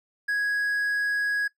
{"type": "tone", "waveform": "triangle", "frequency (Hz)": 1661.2, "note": "G#6", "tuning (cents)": 0, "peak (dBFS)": -21, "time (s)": [0.28, 1.48], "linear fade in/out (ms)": 10, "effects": ["noise-tail reverb RT60 0.1 s tail -19 dB re dry"]}